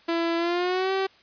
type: tone with pitch glide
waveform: sawtooth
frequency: 335 to 384.8 Hz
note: E4 to G4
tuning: +28 to -32 cents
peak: -19 dBFS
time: 0.08-1.07 s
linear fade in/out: 10 ms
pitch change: +240 cents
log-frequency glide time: 0.37-0.92 s
effects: white hiss -56 dBFS RMS until 1.22 s + resampled to 11025 Hz